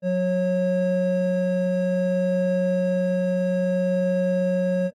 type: tone pair together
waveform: triangle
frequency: 182.4 / 546.6 Hz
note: F#3 / C#5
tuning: -24 / -24 cents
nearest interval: octave + perfect fifth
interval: 1900 cents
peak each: -21 / -20 dBFS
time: 0.02-4.91 s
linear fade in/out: 50 ms
effects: AAC 32 kbps